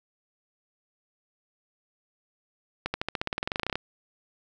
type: accelerating click train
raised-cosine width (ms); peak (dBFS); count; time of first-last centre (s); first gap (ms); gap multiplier
0.3; -12; 19; 2.86-3.756; 80; 0.94
effects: none